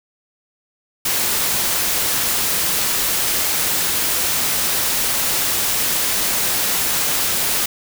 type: noise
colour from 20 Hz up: white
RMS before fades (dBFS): -19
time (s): 1.05-7.66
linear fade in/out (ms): 5
effects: none